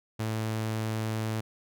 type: tone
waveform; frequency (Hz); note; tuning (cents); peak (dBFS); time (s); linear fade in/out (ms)
sawtooth; 110; A2; 0; -25; 0.19-1.41; 10
effects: none